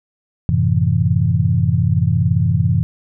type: chord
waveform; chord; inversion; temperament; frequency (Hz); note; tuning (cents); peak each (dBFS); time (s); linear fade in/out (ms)
sine; F# half-diminished seventh; none; equal; 92.5 / 110 / 130.81 / 164.81; F#2 / A2 / C3 / E3; 0 / 0 / 0 / 0; -18; 0.49-2.83; 0
effects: none